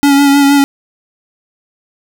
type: tone with vibrato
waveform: square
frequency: 281.4 Hz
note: C#4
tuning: 26 cents sharp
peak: -6 dBFS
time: 0.03-0.64 s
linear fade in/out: 0 ms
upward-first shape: sine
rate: 6.4 Hz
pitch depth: 24 cents each way
effects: none